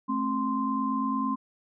sine tone cluster, 218.3 / 267.2 / 1043 Hz, A3 / C4 / C6, -13 / +36 / -6 cents, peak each -31 / -29 / -29 dBFS, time 0.08-1.36 s, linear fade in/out 20 ms, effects none

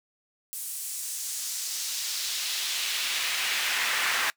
brown noise with high-pass filter sweep, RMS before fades -30 dBFS, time 0.53-4.3 s, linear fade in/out 0 ms, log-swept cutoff 10000 to 1600 Hz, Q 1.3, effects noise-tail reverb RT60 0.1 s tail -22 dB re dry

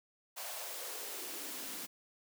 white noise with high-pass filter sweep, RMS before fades -43 dBFS, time 0.36-1.87 s, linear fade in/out 20 ms, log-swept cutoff 720 to 210 Hz, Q 3, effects none

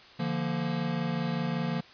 square chord, Bb major, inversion first, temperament equal with one note detuned, 146.83 / 172.21 / 233.1 Hz, D3 / F3 / Bb3, 0 / -24 / 0 cents, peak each -35 / -32 / -34 dBFS, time 0.19-1.81 s, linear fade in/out 10 ms, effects white hiss -52 dBFS RMS until 1.93 s + resampled to 11025 Hz

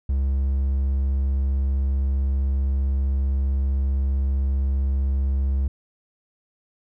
triangle tone, 67.7 Hz, C#2, 40 cents flat, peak -17 dBFS, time 0.09-5.68 s, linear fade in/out 5 ms, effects none

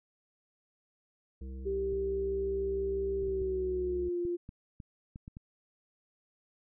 harmonic tone, 65.4 Hz, C2, in tune, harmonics 1 / 3 / 5 / 7, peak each -39 / -49 / -53 / -56 dBFS, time 1.41-4.09 s, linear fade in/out 5 ms
sine tone with pitch glide, 391.7 to 349 Hz, G4 to F4, -1 to -1 cents, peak -30 dBFS, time 1.65-4.37 s, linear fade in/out 20 ms, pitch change -200 cents, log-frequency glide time 3.18-4.2 s
clicks, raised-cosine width 5 ms, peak -32 dBFS, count 10, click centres 1.929 / 3.228 / 3.284 / 3.417 / 4.252 / 4.491 / 4.802 / 5.159 / 5.279 / 5.369 s
effects none

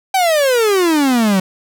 45% pulse exponential sweep, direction down, 784 to 183.8 Hz, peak -11 dBFS, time 0.14-1.4 s, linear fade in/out 5 ms, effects none

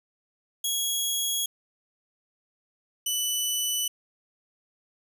15% pulse tone pair in turn, 3322 / 2980 Hz, G#7 / F#7, 0 / +12 cents, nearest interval major second, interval 188 cents, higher first, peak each -18 dBFS, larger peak neither, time 0.64-1.46 / 3.06-3.88 s, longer neither, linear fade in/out 5 ms, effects none

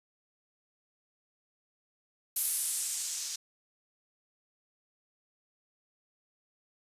violet noise with low-pass filter sweep, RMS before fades -34 dBFS, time 2.36-3.36 s, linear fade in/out 5 ms, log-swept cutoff 12000 to 5800 Hz, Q 1.8, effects resampled to 32000 Hz

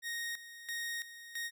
sawtooth tone with tremolo, 1864.7 Hz, A#6, in tune, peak -33 dBFS, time 0.02-1.51 s, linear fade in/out 50 ms, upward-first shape square, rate 1.5 Hz, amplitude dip 75%, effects none

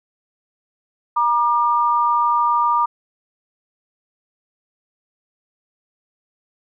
sine tone pair together, 950.9 / 1198 Hz, A#5 / D6, +34 / +34 cents, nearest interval major third, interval 400 cents, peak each -17 dBFS, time 1.16-2.86 s, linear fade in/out 10 ms, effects none

